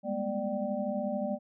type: tone cluster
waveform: sine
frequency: 197.2 / 208.8 / 242.3 / 592 / 771 Hz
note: G3 / G#3 / B3 / D5 / G5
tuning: +11 / +10 / -33 / +14 / -29 cents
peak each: -40 / -35 / -37 / -33 / -40 dBFS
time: 0.03-1.39 s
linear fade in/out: 50 ms
effects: none